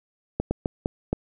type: slowing click train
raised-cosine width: 2 ms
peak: -10 dBFS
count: 5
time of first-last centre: 0.4-1.13 s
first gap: 110 ms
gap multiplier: 1.35
effects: none